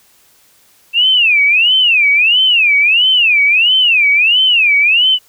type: tone with vibrato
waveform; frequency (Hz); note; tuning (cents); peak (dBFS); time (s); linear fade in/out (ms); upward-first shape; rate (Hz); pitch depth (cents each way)
sine; 2637; E7; 0; -7; 0.93-5.19; 50; sine; 1.5; 270
effects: white hiss -50 dBFS RMS until 5.28 s